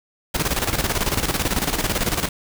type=noise with tremolo; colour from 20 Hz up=pink; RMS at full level=-20 dBFS; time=0.34-2.29 s; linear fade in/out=10 ms; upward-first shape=square; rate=18 Hz; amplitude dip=65%; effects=none